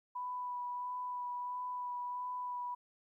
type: tone with vibrato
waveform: sine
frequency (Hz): 987.8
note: B5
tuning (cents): 0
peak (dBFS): -37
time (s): 0.15-2.75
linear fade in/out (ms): 10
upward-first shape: sine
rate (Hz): 1.5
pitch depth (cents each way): 13
effects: 13-bit